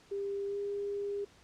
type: tone with pitch glide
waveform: sine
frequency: 399 to 404.3 Hz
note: G4 to G#4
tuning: +31 to -46 cents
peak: -33 dBFS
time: 0.11-1.25 s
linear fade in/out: 10 ms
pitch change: +23 cents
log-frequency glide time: 0.47-0.57 s
effects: pink hiss -61 dBFS RMS until 1.43 s + low-pass 7000 Hz 12 dB/octave